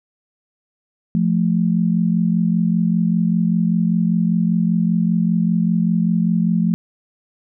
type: tone pair together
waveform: sine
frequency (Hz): 173.4 / 218.5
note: F3 / A3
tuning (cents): -12 / -12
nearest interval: major third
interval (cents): 400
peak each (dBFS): -16 / -18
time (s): 1.15-6.74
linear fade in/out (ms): 0
effects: none